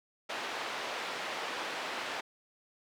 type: band-pass noise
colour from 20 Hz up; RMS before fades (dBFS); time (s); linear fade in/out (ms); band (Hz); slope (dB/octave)
pink; -38; 0.29-2.21; 10; 560 to 3600; 12
effects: none